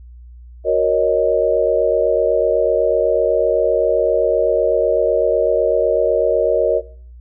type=chord; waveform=sine; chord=D# minor seventh; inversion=first; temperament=equal; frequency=370 / 466.2 / 554.4 / 622.3 Hz; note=F#4 / A#4 / C#5 / D#5; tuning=0 / 0 / 0 / 0 cents; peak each=-21 / -17 / -18 / -17 dBFS; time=0.64-6.82 s; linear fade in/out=50 ms; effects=noise-tail reverb RT60 0.5 s tail -19 dB re dry + added 60 Hz sine -36 dBFS peak until 7.2 s